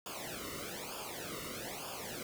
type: noise with flanger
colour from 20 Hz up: pink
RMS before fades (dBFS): -43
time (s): 0.06-2.23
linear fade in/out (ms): 2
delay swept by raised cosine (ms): 0.5 to 1.24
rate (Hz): 1.1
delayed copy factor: -1
effects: none